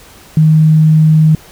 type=tone; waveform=sine; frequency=156.4 Hz; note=D#3; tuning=9 cents sharp; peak=-4 dBFS; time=0.37-1.35 s; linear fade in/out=2 ms; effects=pink hiss -39 dBFS RMS until 1.51 s